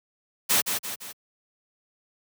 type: noise with echo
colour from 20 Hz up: white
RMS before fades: -21 dBFS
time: 0.49-0.62 s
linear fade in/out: 20 ms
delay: 170 ms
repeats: 3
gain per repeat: -6 dB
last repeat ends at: 1.13 s
effects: high-pass 100 Hz 12 dB/octave